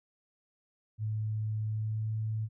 sine tone with pitch glide, 108.1 to 109.48 Hz, A2 to A2, -30 to -8 cents, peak -30 dBFS, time 0.98-2.49 s, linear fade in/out 50 ms, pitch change +22 cents, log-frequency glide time 1.65-2.13 s, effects none

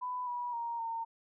sine tone with pitch steps, 997 / 972 / 935 / 914 Hz, B5 / B5 / A#5 / A#5, +16 / -28 / +5 / -34 cents, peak -34 dBFS, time 0.01-1.05 s, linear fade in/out 20 ms, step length 260 ms, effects none

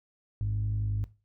sine tone pair together, 52.16 / 103.5 Hz, G#1 / G#2, +8 / -5 cents, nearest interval octave, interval 1187 cents, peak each -31 / -27 dBFS, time 0.41-1.04 s, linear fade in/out 0 ms, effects noise-tail reverb RT60 0.3 s tail -18 dB re dry + tanh soft clip ceiling -23 dBFS

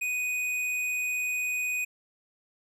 sine tone with tanh clipping, 2489 Hz, D#7, in tune, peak -29 dBFS, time 0.01-1.85 s, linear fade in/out 10 ms, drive 13 dB, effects none

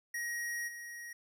square tone with level steps, 1890 Hz, A#6, 23 cents sharp, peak -36 / -44 dBFS, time 0.14-1.13 s, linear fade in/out 5 ms, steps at 0.67 s, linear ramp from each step 20 ms, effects none

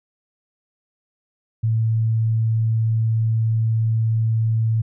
sine tone, 112.1 Hz, A2, 33 cents sharp, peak -16 dBFS, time 1.63-4.82 s, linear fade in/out 10 ms, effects none

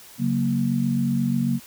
sine chord, F# major, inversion second, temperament equal, 138.59 / 185 / 233.1 Hz, C#3 / F#3 / A#3, 0 / 0 / 0 cents, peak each -25 / -26 / -22 dBFS, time 0.18-1.6 s, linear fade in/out 50 ms, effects white hiss -46 dBFS RMS until 1.66 s

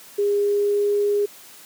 sine tone with pitch glide, 407.5 to 410.3 Hz, G#4 to G#4, -33 to -21 cents, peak -17 dBFS, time 0.18-1.26 s, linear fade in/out 10 ms, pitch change +12 cents, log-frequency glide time 0.35-1 s, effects white hiss -45 dBFS RMS until 1.65 s + high-pass 150 Hz 12 dB/octave

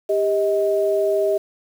sine tone pair together, 397.5 / 631 Hz, G4 / D#5, +24 / +24 cents, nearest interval minor sixth, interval 800 cents, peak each -19 dBFS, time 0.09-1.38 s, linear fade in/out 10 ms, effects 7-bit

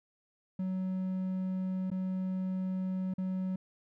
triangle tone with dropouts, 186.8 Hz, F#3, 17 cents sharp, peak -29 dBFS, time 0.59-3.56 s, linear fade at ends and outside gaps 5 ms, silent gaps 1.903-1.914 / 3.139-3.181 s, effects none

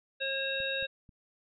harmonic tone, 540 Hz, C#5, 45 cents flat, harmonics 1 / 3 / 5 / 7, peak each -36 / -36 / -36 / -36 dBFS, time 0.2-0.87 s, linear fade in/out 20 ms
clicks, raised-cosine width 5 ms, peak -38 / -39 / -43 dBFS, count 3, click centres 0.603 / 0.826 / 1.092 s
effects none

